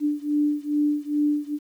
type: beating tone pair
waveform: sine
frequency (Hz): 294.3 / 296.7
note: D4 / D4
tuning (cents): +4 / +18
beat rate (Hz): 2.4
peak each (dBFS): -23 / -24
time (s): 0-1.59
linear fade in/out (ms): 50
effects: 9-bit